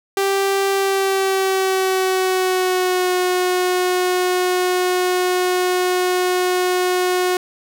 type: tone with pitch glide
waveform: sawtooth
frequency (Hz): 392 to 363.6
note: G4 to F#4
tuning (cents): 0 to -30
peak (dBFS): -12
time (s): 0.17-7.37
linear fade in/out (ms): 2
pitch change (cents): -130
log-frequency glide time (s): 0.71-3.12
effects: none